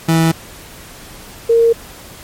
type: tone pair in turn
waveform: 30% pulse / sine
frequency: 163.2 / 461.6 Hz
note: E3 / A#4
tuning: -17 / -17 cents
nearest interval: octave + tritone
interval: 1800 cents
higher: second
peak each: -7 dBFS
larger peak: neither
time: 0.08-0.32 / 1.49-1.73 s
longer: neither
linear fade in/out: 10 ms
effects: pink hiss -36 dBFS RMS until 2.23 s + MP3 64 kbps